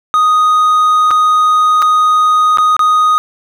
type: tone with dropouts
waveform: triangle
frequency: 1244.5 Hz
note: D#6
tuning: in tune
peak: -5 dBFS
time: 0.14-3.18 s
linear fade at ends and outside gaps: 0 ms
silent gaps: 1.107-1.112 / 1.82-1.824 / 2.573-2.584 / 2.766-2.793 s
effects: none